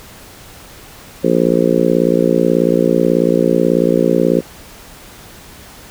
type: harmonic tone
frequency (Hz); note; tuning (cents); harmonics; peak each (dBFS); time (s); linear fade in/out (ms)
58.27; A#1; 0; 3 / 4 / 5 / 6 / 7 / 8 / 9; -18 / -18 / -18 / -18 / -18 / -18 / -18; 1.23-4.41; 20
effects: pink hiss -38 dBFS RMS until 5.9 s